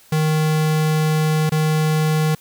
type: tone with dropouts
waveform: square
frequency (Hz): 155.56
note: D#3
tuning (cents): 0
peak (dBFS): -16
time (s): 0.12-2.35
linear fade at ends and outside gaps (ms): 5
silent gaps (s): 1.495-1.519
effects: white hiss -50 dBFS RMS until 2.4 s